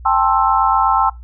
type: chord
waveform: sine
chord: A minor seventh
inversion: third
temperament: just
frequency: 792 / 880 / 1056 / 1320 Hz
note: G5 / A5 / C6 / E6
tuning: +18 / 0 / +16 / +2 cents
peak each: -17 dBFS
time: 0.05-1.1 s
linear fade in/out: 10 ms
effects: noise-tail reverb RT60 0.2 s tail -21 dB re dry + added 60 Hz sine -32 dBFS peak until 1.23 s